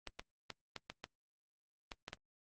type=clicks; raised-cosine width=0.2 ms; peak=-25 dBFS; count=9; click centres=0.073 / 0.195 / 0.503 / 0.763 / 0.9 / 1.041 / 1.918 / 2.081 / 2.131 s; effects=Opus 24 kbps

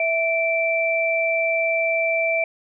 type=tone pair together; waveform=sine; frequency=657 / 2338 Hz; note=E5 / D7; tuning=-6 / -8 cents; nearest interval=octave + minor seventh; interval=2198 cents; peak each=-21 dBFS; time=0-2.44 s; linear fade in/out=2 ms; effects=none

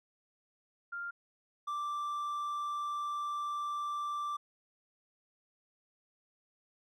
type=tone pair in turn; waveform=sine / triangle; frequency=1396.9 / 1174.6 Hz; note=F6 / D6; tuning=0 / 0 cents; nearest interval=minor third; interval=300 cents; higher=first; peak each=-37 / -32 dBFS; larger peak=second; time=0.92-1.11 / 1.67-4.37 s; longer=second; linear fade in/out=10 ms; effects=none

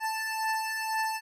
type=beating tone pair; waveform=25% pulse; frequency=880 / 882 Hz; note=A5 / A5; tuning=0 / +4 cents; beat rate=2 Hz; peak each=-30 / -27 dBFS; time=0-1.21 s; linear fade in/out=50 ms; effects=resampled to 32000 Hz

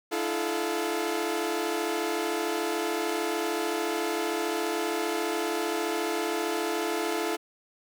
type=tone cluster; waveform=sawtooth; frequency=305 / 338.5 / 433.3 / 712 Hz; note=D#4 / E4 / A4 / F5; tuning=-34 / +46 / -27 / +33 cents; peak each=-32 / -27 / -27 / -33 dBFS; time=0.11-7.37 s; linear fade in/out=20 ms; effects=none

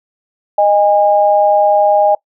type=tone pair together; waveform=sine; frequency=617.7 / 816 Hz; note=D#5 / G#5; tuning=-13 / -31 cents; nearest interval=perfect fourth; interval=482 cents; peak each=-10 dBFS; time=0.58-2.15 s; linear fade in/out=5 ms; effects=noise-tail reverb RT60 0.1 s tail -22 dB re dry

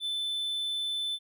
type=tone; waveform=triangle; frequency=3520 Hz; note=A7; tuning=in tune; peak=-28 dBFS; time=0-1.19 s; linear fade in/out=50 ms; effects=none

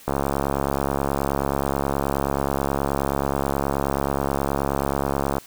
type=click train; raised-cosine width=1 ms; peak=-8 dBFS; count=369; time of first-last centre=0.08-5.383 s; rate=69.4 Hz; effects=white hiss -47 dBFS RMS until 5.46 s

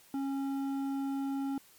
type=tone with hard clipping; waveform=sine; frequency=273.9 Hz; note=C#4; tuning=21 cents flat; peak=-33 dBFS; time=0.14-1.58 s; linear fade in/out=2 ms; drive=8 dB; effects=white hiss -60 dBFS RMS until 1.78 s + MP3 96 kbps

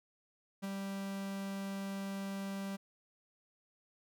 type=tone with ADSR envelope; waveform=45% pulse; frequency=196 Hz; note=G3; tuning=in tune; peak=-36 dBFS; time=0.62-2.77 s; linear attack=21 ms; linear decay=22 ms; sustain=-2 dB; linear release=17 ms; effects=none

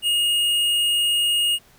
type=tone with hard clipping; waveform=sine; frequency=2858 Hz; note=F7; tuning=39 cents sharp; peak=-19 dBFS; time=0.02-1.59 s; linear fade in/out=50 ms; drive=10 dB; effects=pink hiss -54 dBFS RMS until 1.78 s

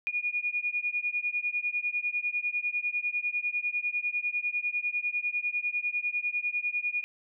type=beating tone pair; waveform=sine; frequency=2440 / 2450 Hz; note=D#7 / D#7; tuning=-34 / -27 cents; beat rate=10 Hz; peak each=-31 dBFS; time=0.07-7.04 s; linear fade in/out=0 ms; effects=none

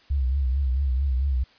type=tone with vibrato; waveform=sine; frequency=66.5 Hz; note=C2; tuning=29 cents sharp; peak=-20 dBFS; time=0.1-1.44 s; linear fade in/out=10 ms; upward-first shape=triangle; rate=4.5 Hz; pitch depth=130 cents each way; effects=white hiss -56 dBFS RMS until 1.58 s + resampled to 11025 Hz

